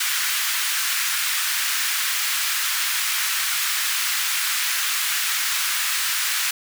pink high-pass noise, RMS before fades -23 dBFS, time 0-6.51 s, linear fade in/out 5 ms, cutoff 1400 Hz, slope 24 dB/octave, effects none

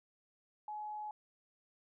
sine tone, 846 Hz, G#5, 32 cents sharp, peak -40 dBFS, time 0.68-1.11 s, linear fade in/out 2 ms, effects none

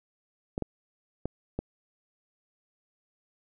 clicks, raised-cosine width 2 ms, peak -17 dBFS, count 4, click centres 0.579 / 0.623 / 1.256 / 1.59 s, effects none

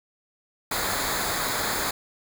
pink noise with comb filter, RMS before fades -27 dBFS, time 0.71-1.91 s, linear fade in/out 5 ms, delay 0.35 ms, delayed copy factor -0.7, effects none

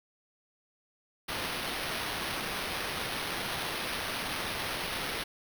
white noise with sample-and-hold, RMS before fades -35 dBFS, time 1.28-5.24 s, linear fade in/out 10 ms, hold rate 7350 Hz, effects none

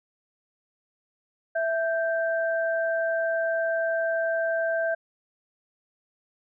sine tone pair together, 659.3 / 1568 Hz, E5 / G6, 0 / 0 cents, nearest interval octave + minor third, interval 1500 cents, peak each -24 / -29 dBFS, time 1.55-4.95 s, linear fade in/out 10 ms, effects none

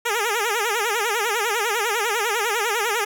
10% pulse tone with vibrato, 440 Hz, A4, in tune, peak -12 dBFS, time 0.05-3.05 s, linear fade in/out 10 ms, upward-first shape sine, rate 10 Hz, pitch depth 160 cents each way, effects none

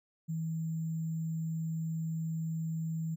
sine tone with sample-and-hold, 161.5 Hz, E3, 35 cents flat, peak -32 dBFS, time 0.28-3.16 s, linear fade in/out 20 ms, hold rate 7350 Hz, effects none

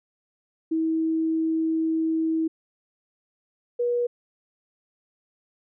sine tone pair in turn, 322 / 482.5 Hz, E4 / B4, -41 / -40 cents, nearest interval perfect fifth, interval 701 cents, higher second, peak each -21 dBFS, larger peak neither, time 0.71-2.48 / 3.79-4.07 s, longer first, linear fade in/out 10 ms, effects none

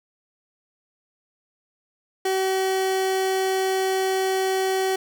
30% pulse tone, 380.2 Hz, F#4, 47 cents sharp, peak -18 dBFS, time 2.25-4.96 s, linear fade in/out 5 ms, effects none

